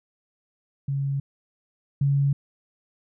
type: tone pair in turn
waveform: sine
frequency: 138.59 / 140.04 Hz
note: C#3 / C#3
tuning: 0 / +18 cents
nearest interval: unison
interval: 18 cents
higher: second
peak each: -23 / -18 dBFS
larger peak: second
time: 0.88-1.2 / 2.01-2.33 s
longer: neither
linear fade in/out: 5 ms
effects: none